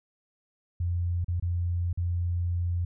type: tone with dropouts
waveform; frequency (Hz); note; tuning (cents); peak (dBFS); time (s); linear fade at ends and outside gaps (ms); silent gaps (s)
sine; 87.31; F2; 0; -25; 0.8-2.85; 5; 1.245-1.282 / 1.399-1.424 / 1.93-1.974
effects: none